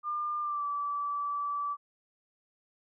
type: tone with pitch glide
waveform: sine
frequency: 1200 to 1156.4 Hz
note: D6 to D6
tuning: +37 to -27 cents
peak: -30 dBFS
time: 0.03-1.77 s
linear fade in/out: 50 ms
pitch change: -64 cents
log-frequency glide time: 0.41-0.65 s
effects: none